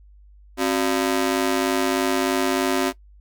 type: ring-modulated tone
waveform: sawtooth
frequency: 320 Hz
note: D#4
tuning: 49 cents sharp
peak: -12 dBFS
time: 0.57-2.93 s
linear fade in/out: 50 ms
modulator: 51.6 Hz
effects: noise-tail reverb RT60 0.1 s tail -18 dB re dry + added 50 Hz sine -46 dBFS peak until 3.2 s